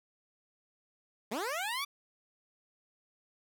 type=linear sweep; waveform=15% pulse; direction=up; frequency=190 to 1183 Hz; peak=-27 dBFS; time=1.31-1.85 s; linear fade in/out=10 ms; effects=none